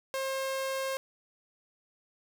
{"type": "tone", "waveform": "sawtooth", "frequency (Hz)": 534, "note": "C5", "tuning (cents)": 35, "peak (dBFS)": -27, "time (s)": [0.14, 0.97], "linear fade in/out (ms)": 0, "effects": []}